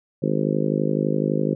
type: harmonic tone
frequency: 51.91 Hz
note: G#1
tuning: in tune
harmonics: 3 / 4 / 5 / 6 / 7 / 8 / 9 / 10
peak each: -25 / -26 / -27 / -28 / -28 / -29 / -30 / -30 dBFS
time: 0.22-1.55 s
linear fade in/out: 10 ms
effects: none